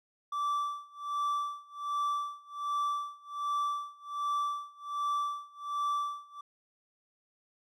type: tone with tremolo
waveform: triangle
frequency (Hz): 1164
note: D6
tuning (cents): -16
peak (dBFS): -26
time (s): 0.32-6.41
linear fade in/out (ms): 5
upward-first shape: sine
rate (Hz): 1.3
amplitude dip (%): 95
effects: none